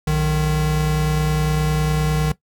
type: tone pair together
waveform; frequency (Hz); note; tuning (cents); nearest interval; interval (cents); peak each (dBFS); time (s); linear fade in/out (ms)
square; 61.05 / 153.3; B1 / D#3; -19 / -25; octave + major third; 1594; -24 / -18; 0.07-2.32; 5
effects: noise-tail reverb RT60 0.1 s tail -17 dB re dry